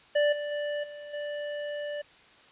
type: tone with level steps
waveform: square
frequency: 587.3 Hz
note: D5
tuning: in tune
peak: -22 / -32 / -30 / -41 / -33 dBFS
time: 0.15-2.02 s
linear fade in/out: 10 ms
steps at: 0.32 / 0.51 / 0.83 / 1.13 s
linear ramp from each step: 10 ms
effects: white hiss -56 dBFS RMS until 2.51 s + resampled to 8000 Hz